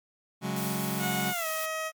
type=chord; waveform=sawtooth; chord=C# suspended fourth; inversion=none; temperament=just; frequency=138.59 / 184.79 / 207.9 Hz; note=C#3 / F#3 / G#3; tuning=0 / -2 / +2 cents; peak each=-31 / -29 / -29 dBFS; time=0.41-1.34 s; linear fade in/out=50 ms
type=noise; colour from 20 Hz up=blue; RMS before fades=-37 dBFS; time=0.56-1.66 s; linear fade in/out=5 ms
type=tone with pitch glide; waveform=15% pulse; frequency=729 to 634.6 Hz; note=F#5 to D#5; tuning=-26 to +34 cents; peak=-24 dBFS; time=0.99-1.92 s; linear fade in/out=50 ms; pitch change=-240 cents; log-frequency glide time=1.31-1.47 s
effects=MP3 96 kbps